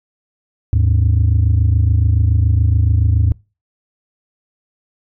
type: tone pair together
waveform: sine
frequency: 77.78 / 104.85 Hz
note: D#2 / G#2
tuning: 0 / +17 cents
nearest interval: perfect fourth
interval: 517 cents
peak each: -11 dBFS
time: 0.73-3.32 s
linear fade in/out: 0 ms
effects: noise-tail reverb RT60 0.3 s tail -26 dB re dry + tanh soft clip ceiling -7 dBFS